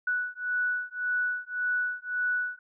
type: beating tone pair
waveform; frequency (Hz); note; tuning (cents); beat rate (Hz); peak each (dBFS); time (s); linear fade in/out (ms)
sine; 1477 / 1478.8; F#6 / F#6; -3 / -1; 1.8; -30; 0.07-2.59; 5
effects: none